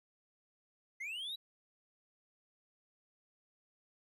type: linear sweep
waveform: triangle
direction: up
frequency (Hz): 2016 to 3951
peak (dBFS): -38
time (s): 1-1.36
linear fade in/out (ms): 10
effects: none